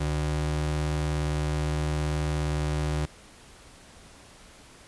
square ring-modulated tone, 110 Hz, A2, in tune, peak -23 dBFS, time 0-3.06 s, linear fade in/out 10 ms, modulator 39.6 Hz, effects pink hiss -51 dBFS RMS until 4.87 s + resampled to 24000 Hz

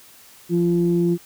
sine tone pair together, 172.8 / 344.8 Hz, F3 / F4, -18 / -22 cents, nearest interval octave, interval 1196 cents, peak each -18 dBFS, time 0.49-1.18 s, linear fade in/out 50 ms, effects tanh soft clip ceiling -8 dBFS + white hiss -48 dBFS RMS until 1.25 s

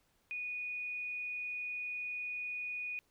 sine tone, 2468 Hz, D#7, 15 cents flat, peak -37 dBFS, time 0.31-2.99 s, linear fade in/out 0 ms, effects pink hiss -74 dBFS RMS until 3.1 s

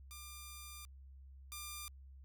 5% pulse tone pair in turn, 1195 / 1195 Hz, D6 / D6, +30 / +30 cents, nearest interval unison, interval 0 cents, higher neither, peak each -38 / -33 dBFS, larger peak second, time 0.11-0.85 / 1.52-1.88 s, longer first, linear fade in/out 0 ms, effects added 67 Hz sine -53 dBFS peak until 2.24 s

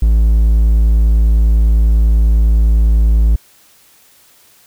triangle tone, 55 Hz, A1, in tune, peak -5 dBFS, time 0.02-3.36 s, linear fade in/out 5 ms, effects white hiss -48 dBFS RMS until 4.66 s

